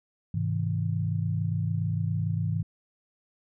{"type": "chord", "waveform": "sine", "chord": "Ab augmented", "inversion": "none", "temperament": "equal with one note detuned", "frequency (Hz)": [103.83, 130.81, 161.33], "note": ["Ab2", "C3", "E3"], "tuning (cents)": [0, 0, -37], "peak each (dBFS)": [-28, -33, -29], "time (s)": [0.34, 2.63], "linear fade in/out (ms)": 5, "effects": []}